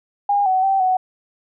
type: tone with pitch steps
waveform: sine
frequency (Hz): 811 / 751 / 776 / 744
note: G#5 / F#5 / G5 / F#5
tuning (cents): -41 / +26 / -18 / +9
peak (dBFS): -14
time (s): 0.29-0.97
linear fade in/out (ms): 5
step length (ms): 170
effects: none